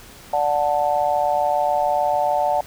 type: chord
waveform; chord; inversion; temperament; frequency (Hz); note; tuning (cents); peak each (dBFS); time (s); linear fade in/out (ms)
sine; D major; none; just; 587.3 / 734.2 / 881; D5 / F#5 / A5; 0 / -14 / +2; -22 / -20 / -22; 0.33-2.61; 5
effects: pink hiss -43 dBFS RMS until 2.66 s